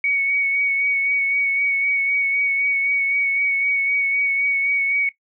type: tone with vibrato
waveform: sine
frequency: 2234 Hz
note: C#7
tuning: 13 cents sharp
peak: -17 dBFS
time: 0.04-5.09 s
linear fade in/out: 2 ms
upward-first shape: sine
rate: 3.9 Hz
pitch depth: 21 cents each way
effects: noise-tail reverb RT60 0.1 s tail -17 dB re dry